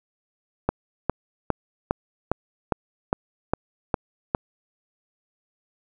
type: click train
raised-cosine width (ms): 1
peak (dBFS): -6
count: 10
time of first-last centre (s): 0.69-4.349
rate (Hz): 2.46
effects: none